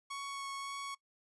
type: tone with vibrato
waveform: sawtooth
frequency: 1108.7 Hz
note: C#6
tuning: in tune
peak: -36 dBFS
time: 0.1-0.95 s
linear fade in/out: 10 ms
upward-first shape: sine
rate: 1.8 Hz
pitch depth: 10 cents each way
effects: noise-tail reverb RT60 0.1 s tail -21 dB re dry + resampled to 24000 Hz